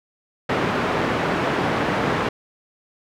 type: band-pass noise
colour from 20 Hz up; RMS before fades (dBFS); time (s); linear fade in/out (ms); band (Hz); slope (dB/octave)
pink; -22; 0.49-2.29; 5; 170 to 1900; 12
effects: none